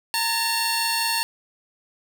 sawtooth tone cluster, 918 / 1720 / 2729 / 4398 Hz, A#5 / A6 / F7 / C#8, -27 / -40 / -41 / -14 cents, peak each -22 / -29 / -26 / -22 dBFS, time 0.14-1.23 s, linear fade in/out 0 ms, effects none

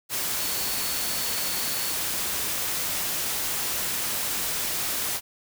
sine tone in noise, 4421 Hz, C#8, 5 cents flat, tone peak -36 dBFS, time 0.37-1.97 s, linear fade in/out 50 ms, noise white, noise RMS -28 dBFS, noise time 0.09-5.21 s, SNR -11 dB, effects none

